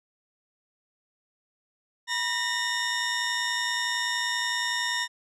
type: tone pair together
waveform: 20% pulse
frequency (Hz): 972.3 / 1834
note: B5 / A#6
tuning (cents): -27 / -29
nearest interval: major seventh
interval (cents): 1098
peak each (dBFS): -26 / -22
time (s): 2.07-5.08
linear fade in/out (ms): 50
effects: resampled to 24000 Hz